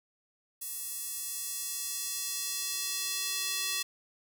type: tone with high-pass filter sweep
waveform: square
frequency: 379.8 Hz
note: F#4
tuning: 45 cents sharp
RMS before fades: -35 dBFS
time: 0.61-3.83 s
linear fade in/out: 10 ms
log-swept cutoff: 10000 to 3300 Hz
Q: 0.91
effects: none